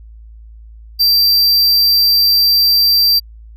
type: tone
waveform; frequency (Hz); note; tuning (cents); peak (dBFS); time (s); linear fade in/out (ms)
square; 4699; D8; 0; -9; 0.99-3.2; 20
effects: added 55 Hz sine -34 dBFS peak until 3.56 s